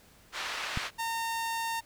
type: band-pass noise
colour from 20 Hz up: pink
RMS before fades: -36 dBFS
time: 0.32-0.91 s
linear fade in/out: 50 ms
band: 1100 to 4100 Hz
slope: 12 dB/octave
type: click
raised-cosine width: 5 ms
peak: -20 dBFS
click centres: 0.774 s
type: tone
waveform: sawtooth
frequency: 914 Hz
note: A#5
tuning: 34 cents flat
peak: -27 dBFS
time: 0.98-1.81 s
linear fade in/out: 20 ms
effects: pink hiss -59 dBFS RMS until 1.85 s